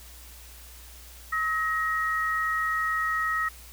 sine tone pair together, 1281.2 / 1886 Hz, E6 / A#6, -50 / +20 cents, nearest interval perfect fifth, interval 670 cents, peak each -27 dBFS, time 1.32-3.49 s, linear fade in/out 10 ms, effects added 60 Hz sine -47 dBFS peak until 3.72 s + white hiss -49 dBFS RMS until 3.72 s

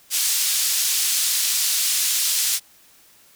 pink band-pass noise, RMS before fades -21 dBFS, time 0.1-2.6 s, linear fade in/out 50 ms, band 4600 to 14000 Hz, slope 12 dB/octave, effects white hiss -53 dBFS RMS until 3.35 s

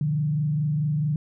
sine tone with frequency modulation, 150 Hz, D3, 37 cents sharp, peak -21 dBFS, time 0.01-1.16 s, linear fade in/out 2 ms, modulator 24.6 Hz, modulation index 0.52, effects none

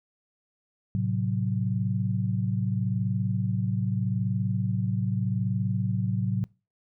sine chord, F# diminished, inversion first, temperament equal, 110 / 130.81 / 185 Hz, A2 / C3 / F#3, 0 / 0 / 0 cents, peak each -27 / -30 / -28 dBFS, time 0.95-6.44 s, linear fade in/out 0 ms, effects noise-tail reverb RT60 0.3 s tail -24 dB re dry

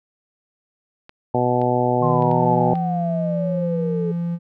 clicks, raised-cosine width 0.3 ms, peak -25 dBFS, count 5, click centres 1.094 / 1.616 / 2.223 / 2.314 / 2.755 s
harmonic tone, 123.47 Hz, B2, in tune, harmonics 1 / 2 / 3 / 4 / 5 / 6 / 7, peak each -24 / -24 / -24 / -24 / -24 / -24 / -24 dBFS, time 1.34-2.74 s, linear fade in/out 5 ms
triangle tone with pitch glide, 156.8 to 170.99 Hz, D#3 to F3, +14 to -36 cents, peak -19 dBFS, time 2-4.39 s, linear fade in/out 50 ms, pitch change +150 cents, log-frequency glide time 2.22-2.5 s
sine exponential sweep, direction down, 1072 to 424 Hz, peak -23 dBFS, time 2.02-4.12 s, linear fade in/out 10 ms
effects none

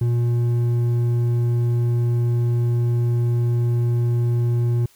sine tone with hard clipping, 119.2 Hz, A#2, 39 cents sharp, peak -18 dBFS, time 0.01-4.86 s, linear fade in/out 5 ms, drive 5 dB, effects white hiss -55 dBFS RMS until 4.95 s

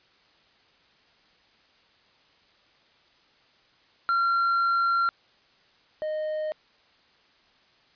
triangle tone pair in turn, 1373 / 617.5 Hz, F6 / D#5, -30 / -13 cents, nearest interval octave + major second, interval 1383 cents, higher first, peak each -19 / -25 dBFS, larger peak first, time 4.09-5.09 / 6.02-6.52 s, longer first, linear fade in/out 0 ms, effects white hiss -61 dBFS RMS until 7.95 s + resampled to 11025 Hz

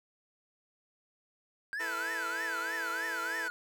triangle tone with vibrato, 1570 Hz, G6, 2 cents sharp, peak -32 dBFS, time 1.73-3.5 s, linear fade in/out 0 ms, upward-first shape triangle, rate 3.2 Hz, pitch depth 280 cents each way
10% pulse chord, E suspended fourth, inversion none, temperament just, 329.6 / 439.5 / 494.4 Hz, E4 / A4 / B4, 0 / -2 / +2 cents, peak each -35 dBFS, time 1.79-3.49 s, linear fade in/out 20 ms
effects none

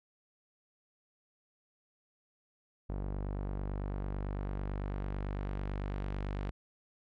sawtooth tone with low-pass filter sweep, 49 Hz, G1, in tune, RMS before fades -37 dBFS, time 2.89-6.51 s, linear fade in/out 10 ms, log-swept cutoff 880 to 3000 Hz, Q 0.71, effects none

